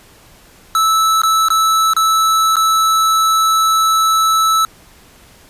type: tone with dropouts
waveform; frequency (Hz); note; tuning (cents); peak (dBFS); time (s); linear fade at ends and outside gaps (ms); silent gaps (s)
square; 1310; E6; -11; -11; 0.75-4.65; 1; 1.218-1.234 / 1.485-1.503 / 1.935-1.965 / 2.557-2.567
effects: pink hiss -45 dBFS RMS until 5.49 s + resampled to 32000 Hz